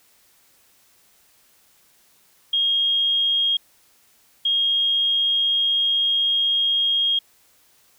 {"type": "tone bursts at uneven times", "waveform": "sine", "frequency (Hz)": 3252, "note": "G#7", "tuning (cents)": -37, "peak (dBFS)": -17, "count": 2, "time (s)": [[2.53, 3.57], [4.45, 7.19]], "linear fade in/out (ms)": 5, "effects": ["white hiss -58 dBFS RMS until 7.98 s"]}